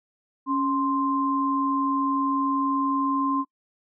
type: tone pair together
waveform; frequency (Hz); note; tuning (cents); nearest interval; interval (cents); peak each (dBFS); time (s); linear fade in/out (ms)
sine; 277.2 / 1046.6; C#4 / C6; 0 / 0; octave + major seventh; 2300; -24; 0.46-3.45; 50
effects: noise-tail reverb RT60 0.1 s tail -26 dB re dry